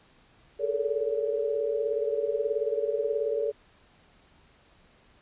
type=tone cluster; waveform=sine; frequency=424.2 / 442.4 / 461.1 / 569 Hz; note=G#4 / A4 / A#4 / C#5; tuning=+37 / +9 / -19 / +45 cents; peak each=-31 dBFS; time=0.59-3.52 s; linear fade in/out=20 ms; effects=pink hiss -60 dBFS RMS until 5.21 s + resampled to 8000 Hz